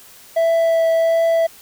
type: tone with vibrato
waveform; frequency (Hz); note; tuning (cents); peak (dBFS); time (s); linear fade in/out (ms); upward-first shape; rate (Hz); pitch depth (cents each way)
triangle; 659.3; E5; 0; -11; 0.36-1.47; 10; triangle; 1.4; 11
effects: white hiss -44 dBFS RMS until 1.61 s